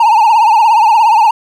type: tone with vibrato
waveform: triangle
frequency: 887 Hz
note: A5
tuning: 14 cents sharp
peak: -3 dBFS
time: 0-1.31 s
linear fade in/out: 5 ms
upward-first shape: triangle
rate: 17 Hz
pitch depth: 130 cents each way
effects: none